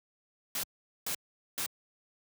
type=noise bursts; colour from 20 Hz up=white; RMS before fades=-34 dBFS; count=3; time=0.55-1.662 s; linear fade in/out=2 ms; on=84 ms; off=430 ms; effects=high-pass 80 Hz 12 dB/octave